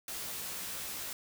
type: noise with comb filter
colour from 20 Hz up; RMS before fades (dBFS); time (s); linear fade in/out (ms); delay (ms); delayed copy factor
white; -40; 0.08-1.13; 2; 16; +0.9
effects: none